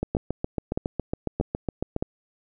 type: two click trains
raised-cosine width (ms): 2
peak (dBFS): -11 / -12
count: 4 / 15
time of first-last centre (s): 0.15-2.025 / 0.03-1.964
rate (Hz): 1.6 / 7.24
effects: none